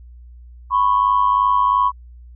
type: tone pair together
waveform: sine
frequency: 995 / 1097.9 Hz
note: B5 / C#6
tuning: +13 / -17 cents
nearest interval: major second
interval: 170 cents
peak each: -15 dBFS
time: 0.7-1.92 s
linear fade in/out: 50 ms
effects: tanh soft clip ceiling -6 dBFS + added 60 Hz sine -38 dBFS peak until 2.35 s